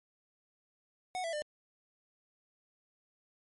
square tone with pitch steps, 737 / 664.2 / 598.6 Hz, F#5 / E5 / D5, -7 / +13 / +33 cents, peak -35 dBFS, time 1.15-1.42 s, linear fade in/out 0 ms, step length 90 ms, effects MP3 48 kbps

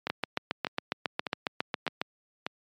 two click trains, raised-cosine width 0.3 ms, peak -14 / -11 dBFS, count 5 / 15, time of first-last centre 0.07-2.465 / 0.1-2.015 s, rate 1.67 / 7.31 Hz, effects high-pass 150 Hz 12 dB/octave + MP3 96 kbps

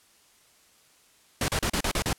pink noise bursts, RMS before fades -26 dBFS, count 7, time 1.41-2.13 s, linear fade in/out 2 ms, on 72 ms, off 36 ms, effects white hiss -60 dBFS RMS until 2.18 s + low-pass 11000 Hz 12 dB/octave

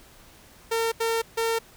sawtooth tone bursts at uneven times, 455.4 Hz, A#4, 40 cents flat, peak -19 dBFS, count 3, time 0.71-0.92 / 1-1.22 / 1.37-1.59 s, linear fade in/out 10 ms, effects pink hiss -52 dBFS RMS until 1.76 s

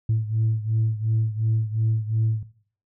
sine beating tone pair, 110 / 112.8 Hz, A2 / A2, 0 / +44 cents, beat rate 2.8 Hz, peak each -20 / -25 dBFS, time 0.09-2.43 s, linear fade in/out 5 ms, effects noise-tail reverb RT60 0.5 s tail -17 dB re dry + tanh soft clip ceiling -15 dBFS

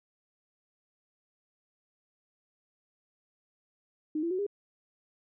sine tone with pitch steps, 307.5 / 337.3 / 369.9 / 405.7 Hz, D#4 / E4 / F#4 / G#4, -20 / +40 / 0 / -41 cents, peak -28 dBFS, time 4.15-4.466 s, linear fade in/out 5 ms, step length 79 ms, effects none

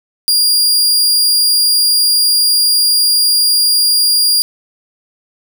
sawtooth tone, 4816 Hz, D8, 43 cents sharp, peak -6 dBFS, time 0.28-4.42 s, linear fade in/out 0 ms, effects none

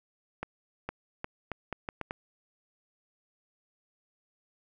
accelerating click train, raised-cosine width 0.5 ms, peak -19 dBFS, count 8, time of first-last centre 0.43-2.109 s, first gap 460 ms, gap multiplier 0.77, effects none

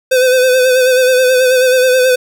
square tone with vibrato, 510 Hz, C5, 44 cents flat, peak -8 dBFS, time 0.11-2.16 s, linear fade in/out 10 ms, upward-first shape sine, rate 9.3 Hz, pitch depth 38 cents each way, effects none

